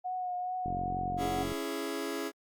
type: tone with vibrato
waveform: sine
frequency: 729 Hz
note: F#5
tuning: 26 cents flat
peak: -32 dBFS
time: 0.04-1.44 s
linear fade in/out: 20 ms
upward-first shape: triangle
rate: 2.4 Hz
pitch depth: 27 cents each way
type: click train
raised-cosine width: 3 ms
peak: -25 dBFS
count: 40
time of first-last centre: 0.66-1.519 s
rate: 45.4 Hz
type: chord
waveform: sawtooth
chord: C# minor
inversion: none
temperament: just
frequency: 277.2 / 332.6 / 415.8 Hz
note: C#4 / E4 / G#4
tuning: 0 / +16 / +2 cents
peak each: -34 / -34 / -33 dBFS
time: 1.17-2.32 s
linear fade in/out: 50 ms
effects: Opus 48 kbps